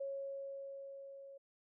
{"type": "tone with level ramp", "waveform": "sine", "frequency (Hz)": 550, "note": "C#5", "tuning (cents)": -14, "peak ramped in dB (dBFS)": [-38, -51], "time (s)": [0, 1.38], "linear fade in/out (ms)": 10, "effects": []}